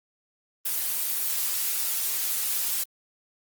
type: noise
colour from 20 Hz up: blue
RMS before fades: -27 dBFS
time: 0.65-2.84 s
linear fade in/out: 10 ms
effects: Opus 24 kbps